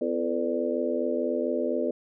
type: harmonic tone with a mistuned harmonic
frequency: 84.3 Hz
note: E2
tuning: 39 cents sharp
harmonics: 3 / 4 / 5 / 6 / 7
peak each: -31 / -31 / -31 / -31 / -31 dBFS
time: 0.01-1.91 s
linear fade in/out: 5 ms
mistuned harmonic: 5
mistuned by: +69 cents
effects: none